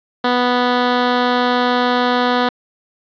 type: tone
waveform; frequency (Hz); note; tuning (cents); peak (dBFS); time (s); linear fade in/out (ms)
10% pulse; 246.7; B3; -2; -5; 0.24-2.49; 5
effects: resampled to 11025 Hz + 7-bit